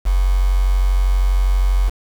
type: tone with quantisation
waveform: sine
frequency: 46.25 Hz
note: F#1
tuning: in tune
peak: -12 dBFS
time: 0.05-1.9 s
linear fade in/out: 20 ms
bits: 5
effects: none